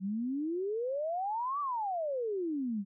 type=exponential two-way sweep; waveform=sine; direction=up then down; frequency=184 to 1185 to 190 Hz; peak=-31 dBFS; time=0-2.85 s; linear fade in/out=50 ms; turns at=1.6 s; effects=none